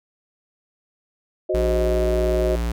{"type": "chord", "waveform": "sine", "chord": "C diminished", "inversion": "second", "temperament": "equal", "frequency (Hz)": [370, 523.3, 622.3], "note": ["Gb4", "C5", "Eb5"], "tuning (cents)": [0, 0, 0], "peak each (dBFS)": [-22, -28, -23], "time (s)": [1.49, 2.56], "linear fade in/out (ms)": 10}
{"type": "tone", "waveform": "square", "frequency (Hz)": 58.27, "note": "A#1", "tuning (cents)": 0, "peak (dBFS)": -22, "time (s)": [1.54, 2.72], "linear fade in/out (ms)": 5}
{"effects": []}